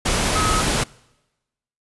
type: tone in noise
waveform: sine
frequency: 1275 Hz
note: D#6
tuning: 42 cents sharp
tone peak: -20 dBFS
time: 0.35-0.62 s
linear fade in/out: 10 ms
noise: pink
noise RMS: -20 dBFS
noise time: 0.05-0.84 s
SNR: -3 dB
effects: noise-tail reverb RT60 1.0 s tail -24 dB re dry + resampled to 24000 Hz